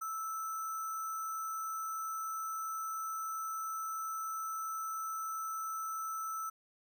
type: tone with sample-and-hold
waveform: sine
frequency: 1318.5 Hz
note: E6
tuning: in tune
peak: -36 dBFS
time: 0.01-6.5 s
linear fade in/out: 10 ms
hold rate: 7350 Hz
effects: none